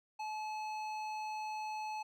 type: tone with hard clipping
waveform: sine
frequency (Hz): 860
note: A5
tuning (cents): -40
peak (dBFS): -40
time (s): 0.19-2.03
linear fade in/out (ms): 10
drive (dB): 12
effects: none